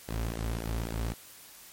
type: tone with flanger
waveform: sawtooth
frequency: 56.3 Hz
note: A1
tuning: 40 cents sharp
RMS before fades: -33 dBFS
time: 0.08-1.14 s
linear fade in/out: 10 ms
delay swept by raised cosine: 0.78 to 6.38 ms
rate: 3.7 Hz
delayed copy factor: -0.65
effects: white hiss -51 dBFS RMS until 1.72 s + MP3 64 kbps